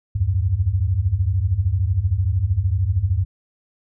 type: tone cluster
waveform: sine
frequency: 71.1 / 86.3 / 99.4 Hz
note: C#2 / F2 / G2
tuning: +45 / -20 / +25 cents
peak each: -26 / -21 / -19 dBFS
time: 0.15-3.25 s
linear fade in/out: 10 ms
effects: none